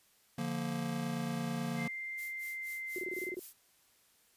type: chord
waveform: square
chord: Bb major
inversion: first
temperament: just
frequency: 145.68 / 174.81 / 233.1 Hz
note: D3 / F3 / Bb3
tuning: -14 / +2 / 0 cents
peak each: -41 / -40 / -38 dBFS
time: 0.38-1.88 s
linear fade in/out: 5 ms
type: tone with pitch glide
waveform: sine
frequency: 2093 to 2076 Hz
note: C7 to C7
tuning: 0 to -14 cents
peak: -38 dBFS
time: 1.76-3.36 s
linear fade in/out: 50 ms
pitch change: -14 cents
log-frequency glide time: 2.14-3.11 s
type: noise with tremolo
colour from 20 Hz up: violet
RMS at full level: -45 dBFS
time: 2.17-3.54 s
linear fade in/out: 20 ms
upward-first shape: sine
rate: 4.1 Hz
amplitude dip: 100%
type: tone bursts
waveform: sine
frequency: 365 Hz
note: F#4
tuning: 24 cents flat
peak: -36 dBFS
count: 9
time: 2.96-3.394 s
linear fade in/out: 2 ms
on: 26 ms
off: 25 ms
effects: white hiss -68 dBFS RMS until 4.36 s + resampled to 32000 Hz